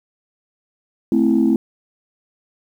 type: chord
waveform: sine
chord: A minor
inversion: none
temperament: equal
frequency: 220 / 261.6 / 329.6 Hz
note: A3 / C4 / E4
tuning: 0 / 0 / 0 cents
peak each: -16 dBFS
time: 1.12-1.56 s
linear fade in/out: 2 ms
effects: tanh soft clip ceiling -6 dBFS + 8-bit